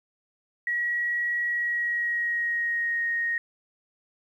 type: tone with pitch glide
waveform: sine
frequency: 1915 to 1865.9 Hz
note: A#6 to A#6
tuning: +46 to +1 cents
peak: -24 dBFS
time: 0.67-3.38 s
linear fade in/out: 2 ms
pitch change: -45 cents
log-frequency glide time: 1.46-3.06 s
effects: 10-bit